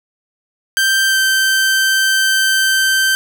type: tone with pitch glide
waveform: sawtooth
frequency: 1568 to 1554.5 Hz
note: G6 to G6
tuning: 0 to -15 cents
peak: -8 dBFS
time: 0.77-3.15 s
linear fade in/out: 0 ms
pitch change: -15 cents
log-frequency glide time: 1.07-1.17 s
effects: none